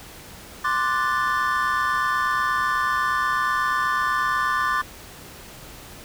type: chord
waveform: triangle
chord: D dominant seventh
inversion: third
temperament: equal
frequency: 1046.5 / 1174.7 / 1480 / 1760 Hz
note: C6 / D6 / F#6 / A6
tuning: 0 / 0 / 0 / 0 cents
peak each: -24 / -22 / -27 / -24 dBFS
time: 0.64-4.82 s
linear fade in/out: 10 ms
effects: pink hiss -42 dBFS RMS until 6.04 s